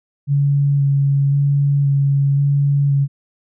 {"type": "tone with vibrato", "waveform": "sine", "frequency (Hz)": 140.6, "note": "C#3", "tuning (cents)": 25, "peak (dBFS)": -12, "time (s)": [0.27, 3.08], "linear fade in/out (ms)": 50, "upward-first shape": "square", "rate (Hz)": 0.95, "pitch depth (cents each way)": 12, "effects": []}